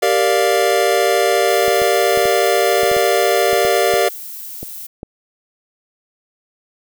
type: chord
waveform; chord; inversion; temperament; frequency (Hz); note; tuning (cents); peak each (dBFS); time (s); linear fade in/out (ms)
square; G minor seventh; none; equal; 392 / 466.2 / 587.3 / 698.5; G4 / Bb4 / D5 / F5; 0 / 0 / 0 / 0; -19; 0.02-4.09; 10
type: noise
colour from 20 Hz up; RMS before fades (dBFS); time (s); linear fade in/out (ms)
violet; -31; 1.48-4.87; 10
type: clicks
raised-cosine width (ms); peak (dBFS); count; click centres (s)
2; -15; 12; 1.681 / 1.818 / 2.174 / 2.255 / 2.833 / 2.915 / 2.966 / 3.531 / 3.65 / 3.938 / 4.63 / 5.031
effects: none